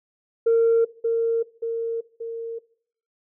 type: tone with echo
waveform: sine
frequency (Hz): 458.9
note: A#4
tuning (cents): -27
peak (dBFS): -13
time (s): 0.46-0.85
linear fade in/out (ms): 10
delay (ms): 580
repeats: 3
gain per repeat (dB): -5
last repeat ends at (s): 2.59
effects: noise-tail reverb RT60 0.6 s tail -20 dB re dry + tanh soft clip ceiling -12 dBFS